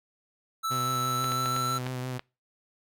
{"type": "tone with pitch glide", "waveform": "square", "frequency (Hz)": [1318.5, 1336.1], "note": ["E6", "E6"], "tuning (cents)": [0, 23], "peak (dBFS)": -28, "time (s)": [0.63, 1.79], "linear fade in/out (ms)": 20, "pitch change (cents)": 23, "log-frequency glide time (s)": [1.07, 1.6]}
{"type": "tone with vibrato", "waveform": "sawtooth", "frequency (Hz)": 127.2, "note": "C3", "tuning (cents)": -48, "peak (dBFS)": -28, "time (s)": [0.7, 2.19], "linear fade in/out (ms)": 20, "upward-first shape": "sine", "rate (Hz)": 6, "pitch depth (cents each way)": 22}
{"type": "clicks", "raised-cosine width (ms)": 0.3, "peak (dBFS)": -18, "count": 6, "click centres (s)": [1.243, 1.32, 1.459, 1.564, 1.866, 2.194]}
{"effects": ["noise-tail reverb RT60 0.3 s tail -26 dB re dry"]}